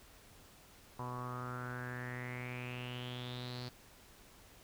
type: tone with low-pass filter sweep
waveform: sawtooth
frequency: 124 Hz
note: B2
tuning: 7 cents sharp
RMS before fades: -43 dBFS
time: 0.99-3.69 s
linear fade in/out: 5 ms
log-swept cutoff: 1000 to 4500 Hz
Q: 7.4
effects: pink hiss -60 dBFS RMS until 4.63 s